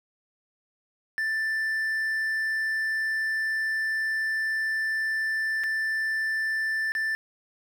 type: tone with dropouts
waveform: triangle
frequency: 1769 Hz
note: A6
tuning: 9 cents sharp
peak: -23 dBFS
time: 1.18-7.15 s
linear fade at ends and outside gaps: 0 ms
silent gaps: 5.636-5.64 / 6.92-6.951 s
effects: none